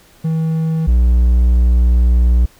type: tone pair in turn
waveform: triangle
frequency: 160.7 / 60.19 Hz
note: E3 / B1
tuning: -44 / -44 cents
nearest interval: octave + perfect fourth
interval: 1700 cents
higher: first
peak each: -12 / -6 dBFS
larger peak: second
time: 0.24-0.87 / 0.87-2.46 s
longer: second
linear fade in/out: 10 ms
effects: pink hiss -48 dBFS RMS until 2.59 s